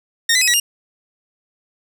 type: tone with pitch steps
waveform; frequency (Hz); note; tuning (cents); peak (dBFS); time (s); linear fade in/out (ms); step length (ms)
15% pulse; 1844 / 2009 / 2547 / 1928 / 2821; A#6 / B6 / D#7 / B6 / F7; -19 / +29 / +40 / -42 / +17; -6; 0.29-0.6; 5; 62
effects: none